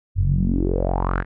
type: tone with low-pass filter sweep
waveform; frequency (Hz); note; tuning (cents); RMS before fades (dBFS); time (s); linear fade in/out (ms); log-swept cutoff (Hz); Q
sawtooth; 45.17; F#1; -41; -20; 0.15-1.25; 50; 91 to 1800; 5.7
effects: none